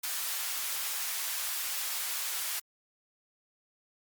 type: high-pass noise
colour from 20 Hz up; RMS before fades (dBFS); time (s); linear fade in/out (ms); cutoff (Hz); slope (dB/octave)
white; -34; 0.03-2.6; 10; 910; 12
effects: Opus 48 kbps